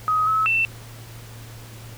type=tone with pitch steps; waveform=sine; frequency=1260 / 1293 / 2679 Hz; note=D#6 / E6 / E7; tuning=+21 / -34 / +27 cents; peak=-17 dBFS; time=0.08-0.65 s; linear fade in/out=0 ms; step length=190 ms; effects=added 114 Hz sine -39 dBFS peak until 1.97 s + pink hiss -44 dBFS RMS until 1.97 s